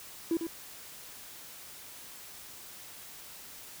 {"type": "tone with echo", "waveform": "triangle", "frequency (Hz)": 331.7, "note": "E4", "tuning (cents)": 11, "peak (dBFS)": -22, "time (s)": [0.31, 0.37], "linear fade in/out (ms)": 2, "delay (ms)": 99, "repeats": 1, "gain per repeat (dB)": -8, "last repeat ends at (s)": 0.469, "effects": ["tanh soft clip ceiling -22 dBFS", "white hiss -48 dBFS RMS until 3.8 s"]}